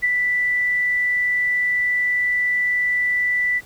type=tone with ADSR envelope; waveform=sine; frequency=1975.5 Hz; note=B6; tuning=in tune; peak=-14 dBFS; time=0.02-3.61 s; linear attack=24 ms; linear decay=26 ms; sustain=-3 dB; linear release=39 ms; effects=pink hiss -47 dBFS RMS until 3.65 s